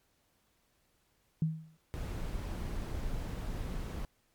sine tone with exponential decay, 159.1 Hz, D#3, 39 cents sharp, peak -24 dBFS, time 1.42-1.77 s, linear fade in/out 2 ms, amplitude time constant 76 ms
brown noise, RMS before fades -37 dBFS, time 1.94-4.05 s, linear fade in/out 0 ms
effects pink hiss -73 dBFS RMS until 4.34 s + MP3 96 kbps

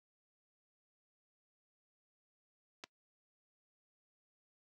clicks, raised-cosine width 0.2 ms, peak -29 dBFS, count 2, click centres 2.838 / 2.841 s, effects noise-tail reverb RT60 0.1 s tail -22 dB re dry + high-pass 150 Hz 12 dB/octave

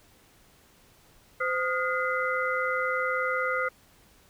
sine tone cluster, 514 / 1242 / 1423 / 2039 Hz, C5 / D#6 / F6 / C7, -31 / -3 / +32 / -45 cents, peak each -30 / -31 / -30 / -32 dBFS, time 1.4-3.69 s, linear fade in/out 10 ms, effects pink hiss -59 dBFS RMS until 4.29 s

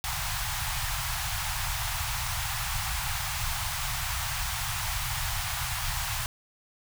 pink band-stop noise, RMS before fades -31 dBFS, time 0.04-6.26 s, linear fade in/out 0 ms, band 140 to 740 Hz, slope 48 dB/octave, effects none

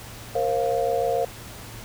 sine chord, Bb suspended second, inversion none, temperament equal with one note detuned, 466.2 / 533.3 / 698.5 Hz, Bb4 / C5 / F5, 0 / +33 / 0 cents, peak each -25 dBFS, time 0.35-1.25 s, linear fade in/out 5 ms, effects added 113 Hz sine -44 dBFS peak until 1.84 s + pink hiss -41 dBFS RMS until 1.84 s

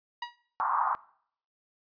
sawtooth tone with exponential decay, 958 Hz, A#5, 47 cents sharp, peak -26 dBFS, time 0.22-0.36 s, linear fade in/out 5 ms, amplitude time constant 30 ms
white band-pass noise, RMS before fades -28 dBFS, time 0.6-0.95 s, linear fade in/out 0 ms, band 860 to 1200 Hz, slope 48 dB/octave
effects noise-tail reverb RT60 0.6 s tail -21 dB re dry + resampled to 11025 Hz

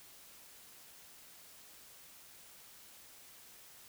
silence, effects white hiss -57 dBFS RMS until 3.88 s

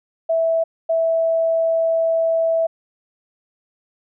sine tone bursts at uneven times, 656 Hz, E5, 9 cents flat, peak -15 dBFS, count 2, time 0.29-0.64 / 0.89-2.67 s, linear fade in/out 10 ms, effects none

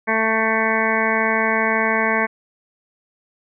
harmonic tone, 221.8 Hz, A3, 14 cents sharp, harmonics 1 / 2 / 3 / 4 / 5 / 7 / 8 / 9 / 10, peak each -25 / -25 / -25 / -25 / -25 / -25 / -25 / -25 / -25 dBFS, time 0.07-2.27 s, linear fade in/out 20 ms, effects none

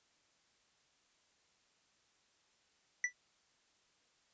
square tone with exponential decay, 1971 Hz, B6, 4 cents flat, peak -28 dBFS, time 3.04-3.13 s, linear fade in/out 2 ms, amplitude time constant 18 ms, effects white hiss -73 dBFS RMS until 4.33 s + resampled to 16000 Hz

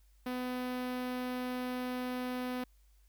sawtooth tone with notch filter, 250.9 Hz, B3, 28 cents sharp, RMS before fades -37 dBFS, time 0.26-2.64 s, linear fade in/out 5 ms, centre 7200 Hz, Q 0.89, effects added 50 Hz sine -61 dBFS peak until 3.08 s + white hiss -74 dBFS RMS until 3.08 s

